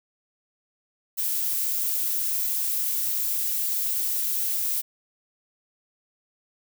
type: noise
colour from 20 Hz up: violet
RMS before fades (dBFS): -26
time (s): 1.17-4.82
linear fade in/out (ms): 20
effects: none